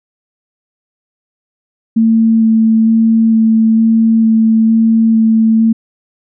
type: tone with vibrato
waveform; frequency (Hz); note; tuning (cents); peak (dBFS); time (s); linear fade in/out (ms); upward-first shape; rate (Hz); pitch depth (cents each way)
sine; 223.9; A3; +30; -6; 1.96-5.73; 10; square; 1.1; 9
effects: none